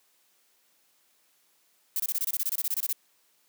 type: noise bursts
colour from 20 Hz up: violet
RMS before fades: -28 dBFS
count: 16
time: 1.96-2.928 s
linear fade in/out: 2 ms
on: 38 ms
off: 24 ms
effects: white hiss -67 dBFS RMS until 3.48 s + high-pass 200 Hz 12 dB/octave